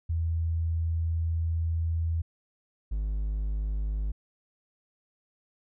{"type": "tone pair in turn", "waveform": ["sine", "triangle"], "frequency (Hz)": [82.41, 51.69], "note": ["E2", "G#1"], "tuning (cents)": [0, -7], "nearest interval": "minor sixth", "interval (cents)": 807, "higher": "first", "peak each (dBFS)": -25, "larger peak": "neither", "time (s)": [[0.09, 2.22], [2.91, 4.12]], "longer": "first", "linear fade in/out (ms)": 10, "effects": []}